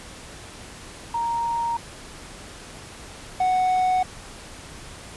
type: tone pair in turn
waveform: sine / triangle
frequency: 932.3 / 740 Hz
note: A#5 / F#5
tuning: 0 / 0 cents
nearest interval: major third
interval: 400 cents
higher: first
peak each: -22 / -16 dBFS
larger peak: second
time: 1.14-1.77 / 3.4-4.03 s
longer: neither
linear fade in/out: 5 ms
effects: pink hiss -41 dBFS RMS until 5.16 s + resampled to 24000 Hz